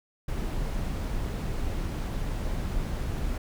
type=noise; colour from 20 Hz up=brown; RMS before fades=-30 dBFS; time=0.28-3.38 s; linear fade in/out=5 ms; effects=none